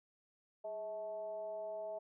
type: tone with frequency modulation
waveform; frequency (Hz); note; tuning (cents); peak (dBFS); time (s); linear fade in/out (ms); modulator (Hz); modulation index
sine; 644; E5; -41; -40; 0.64-1.99; 10; 227; 0.52
effects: none